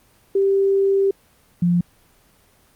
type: tone pair in turn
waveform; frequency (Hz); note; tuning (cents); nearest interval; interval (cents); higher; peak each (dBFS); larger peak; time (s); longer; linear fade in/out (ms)
sine; 392 / 174.62; G4 / F3; 0 / 0; octave + major second; 1400; first; -14; neither; 0.35-1.11 / 1.62-1.81; first; 5
effects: pink hiss -56 dBFS RMS until 2.75 s + Opus 24 kbps